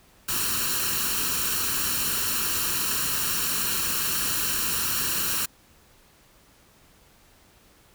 white noise with comb filter, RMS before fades -26 dBFS, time 0.28-5.46 s, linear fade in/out 10 ms, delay 0.71 ms, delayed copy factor +0.7, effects pink hiss -57 dBFS RMS until 7.94 s

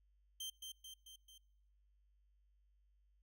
sawtooth tone with echo, 3136 Hz, G7, in tune, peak -40 dBFS, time 0.4-0.5 s, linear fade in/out 5 ms, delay 220 ms, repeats 4, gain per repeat -4 dB, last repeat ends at 1.38 s, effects noise-tail reverb RT60 1.0 s tail -26 dB re dry + added 50 Hz sine -70 dBFS peak until 3.22 s

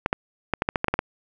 clicks, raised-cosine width 0.5 ms, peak -6 dBFS, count 10, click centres 0.061 / 0.129 / 0.537 / 0.621 / 0.689 / 0.758 / 0.844 / 0.883 / 0.94 / 0.991 s, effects none

